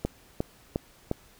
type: click train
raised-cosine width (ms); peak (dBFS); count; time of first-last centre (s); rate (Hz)
2; -13; 4; 0.05-1.114; 2.82
effects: pink hiss -57 dBFS RMS until 1.39 s